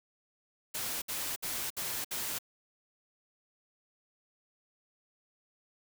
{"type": "noise bursts", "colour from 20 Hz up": "white", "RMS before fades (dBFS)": -36, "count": 5, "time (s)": [0.74, 2.388], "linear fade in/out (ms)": 10, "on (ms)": 280, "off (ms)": 62, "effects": []}